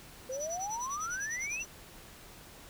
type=exponential sweep; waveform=sine; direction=up; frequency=504 to 2767 Hz; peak=-34 dBFS; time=0.29-1.63 s; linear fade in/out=10 ms
type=tone with tremolo; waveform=sine; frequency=5920 Hz; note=F#8; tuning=in tune; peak=-33 dBFS; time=0.31-1.66 s; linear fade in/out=50 ms; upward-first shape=sine; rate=10 Hz; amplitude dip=100%
effects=tanh soft clip ceiling -29 dBFS + pink hiss -52 dBFS RMS until 2.69 s